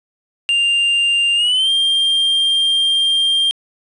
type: tone with pitch glide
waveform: triangle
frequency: 2794 to 3191 Hz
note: F7 to G7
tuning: 0 to +30 cents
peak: -11 dBFS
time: 0.49-3.51 s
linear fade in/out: 0 ms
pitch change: +230 cents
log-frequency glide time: 1.35-1.7 s
effects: resampled to 24000 Hz + 8-bit